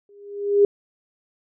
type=tone with exponential growth; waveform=sine; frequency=405.7 Hz; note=G#4; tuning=41 cents flat; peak=-9 dBFS; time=0.09-0.65 s; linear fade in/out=2 ms; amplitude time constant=120 ms; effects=none